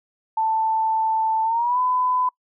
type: tone with pitch glide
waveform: sine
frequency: 885 to 1004.9 Hz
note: A5 to B5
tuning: +10 to +30 cents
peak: -18 dBFS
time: 0.37-2.29 s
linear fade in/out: 5 ms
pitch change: +220 cents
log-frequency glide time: 1.44-1.79 s
effects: noise-tail reverb RT60 0.1 s tail -24 dB re dry